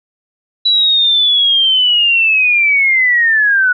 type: linear sweep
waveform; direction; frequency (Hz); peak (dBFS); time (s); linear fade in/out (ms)
sine; down; 3951 to 1459; -8; 0.65-3.73; 10
effects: none